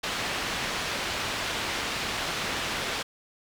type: low-pass noise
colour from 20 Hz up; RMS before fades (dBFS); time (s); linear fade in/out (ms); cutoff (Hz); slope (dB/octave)
white; -31; 0.03-3.03; 10; 3500; 12
effects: none